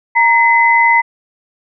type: tone pair together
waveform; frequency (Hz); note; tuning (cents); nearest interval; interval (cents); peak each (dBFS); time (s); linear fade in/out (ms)
sine; 932.3 / 2030; A#5 / B6; 0 / +47; octave + minor second; 1347; -10; 0.15-1.02; 20
effects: none